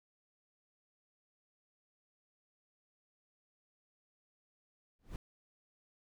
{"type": "noise with exponential growth", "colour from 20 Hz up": "brown", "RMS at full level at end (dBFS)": -38, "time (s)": [4.99, 5.16], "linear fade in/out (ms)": 1, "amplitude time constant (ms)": 36, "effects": []}